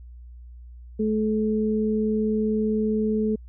sine tone pair together, 215.6 / 431.2 Hz, A3 / A4, -35 / -35 cents, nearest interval octave, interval 1200 cents, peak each -22 / -25 dBFS, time 0.99-3.36 s, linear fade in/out 10 ms, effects added 60 Hz sine -40 dBFS peak until 3.48 s

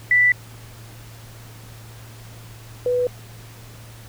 sine tone pair in turn, 1975.5 / 493.9 Hz, B6 / B4, 0 / 0 cents, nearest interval 2 octaves, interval 2400 cents, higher first, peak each -12 / -17 dBFS, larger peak first, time 0.11-0.32 / 2.86-3.07 s, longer neither, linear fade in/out 2 ms, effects added 113 Hz sine -40 dBFS peak until 4.08 s + pink hiss -45 dBFS RMS until 4.08 s

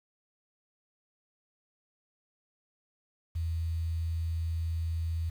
sine tone with quantisation, 82.41 Hz, E2, in tune, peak -29 dBFS, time 3.35-5.3 s, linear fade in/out 10 ms, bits 9, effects none

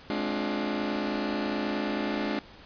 sawtooth chord, D half-diminished seventh, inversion second, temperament just, 211.4 / 264.3 / 293.7 / 352.4 Hz, Ab3 / C4 / D4 / F4, +31 / +18 / 0 / +16 cents, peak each -28 / -32 / -28 / -32 dBFS, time 0.1-2.39 s, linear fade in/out 0 ms, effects pink hiss -50 dBFS RMS until 2.65 s + resampled to 11025 Hz

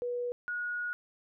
sine tone pair in turn, 486.8 / 1449.5 Hz, B4 / F#6, -25 / -36 cents, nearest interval octave + perfect fifth, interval 1889 cents, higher second, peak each -31 / -32 dBFS, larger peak first, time 0.02-0.32 / 0.48-0.93 s, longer second, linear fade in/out 0 ms, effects none

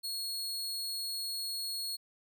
sawtooth tone, 4324 Hz, C#8, 44 cents flat, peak -32 dBFS, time 0.03-1.97 s, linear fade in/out 20 ms, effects none

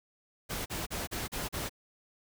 pink noise bursts, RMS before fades -36 dBFS, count 6, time 0.49-1.695 s, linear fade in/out 20 ms, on 170 ms, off 37 ms, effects none

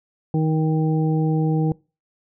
harmonic tone, 157.4 Hz, D#3, 20 cents sharp, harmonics 1 / 2 / 3 / 5, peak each -18 / -24 / -28 / -32 dBFS, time 0.34-1.72 s, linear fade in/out 2 ms, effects noise-tail reverb RT60 0.3 s tail -23 dB re dry

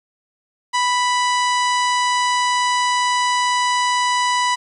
harmonic tone, 987.8 Hz, B5, in tune, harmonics 1 / 2 / 3 / 4 / 5 / 6 / 7 / 8 / 9, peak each -17 / -23 / -27 / -29 / -31 / -33 / -34 / -35 / -36 dBFS, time 0.73-4.56 s, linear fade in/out 20 ms, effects 9-bit

